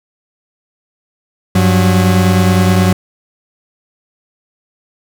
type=tone pair together; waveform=40% pulse; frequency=96.28 / 182.8 Hz; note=G2 / F#3; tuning=-31 / -21 cents; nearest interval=major seventh; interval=1110 cents; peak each=-10 dBFS; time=1.55-2.93 s; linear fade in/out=5 ms; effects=none